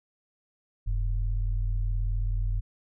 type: tone pair together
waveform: sine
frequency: 42.29 / 101.1 Hz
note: E1 / G#2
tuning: +45 / -46 cents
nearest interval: octave + minor third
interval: 1509 cents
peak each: -25 / -32 dBFS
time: 0.86-2.61 s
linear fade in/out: 20 ms
effects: none